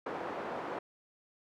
pink band-pass noise, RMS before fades -39 dBFS, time 0.06-0.79 s, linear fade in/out 5 ms, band 390 to 1100 Hz, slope 12 dB/octave, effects none

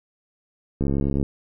click train, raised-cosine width 3 ms, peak -11 dBFS, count 30, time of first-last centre 0.81-1.228 s, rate 69.3 Hz, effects none

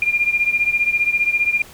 sine beating tone pair, 2400 / 2415 Hz, D7 / D7, +37 / +48 cents, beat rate 15 Hz, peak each -17 / -20 dBFS, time 0.02-1.62 s, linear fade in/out 2 ms, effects pink hiss -42 dBFS RMS until 1.73 s

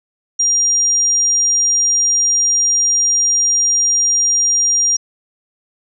sine tone, 5700 Hz, F8, 34 cents sharp, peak -11 dBFS, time 0.39-4.97 s, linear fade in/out 10 ms, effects none

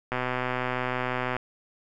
click train, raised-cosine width 0.5 ms, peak -13 dBFS, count 158, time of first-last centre 0.12-1.366 s, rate 126 Hz, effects none

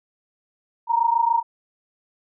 sine tone pair together, 921 / 948 Hz, A#5 / A#5, -21 / +29 cents, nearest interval minor second, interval 50 cents, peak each -19 / -20 dBFS, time 0.87-1.43 s, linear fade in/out 50 ms, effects none

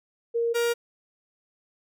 sine / 45% pulse tone pair in turn, 466.2 / 471.3 Hz, A#4 / A#4, 0 / +19 cents, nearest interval unison, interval 19 cents, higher second, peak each -22 dBFS, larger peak neither, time 0.34-0.54 / 0.54-0.74 s, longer neither, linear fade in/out 20 ms, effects none

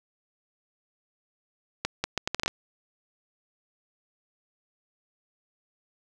accelerating click train, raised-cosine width 0.2 ms, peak -9 dBFS, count 9, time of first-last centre 1.85-2.48 s, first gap 190 ms, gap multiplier 0.72, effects none

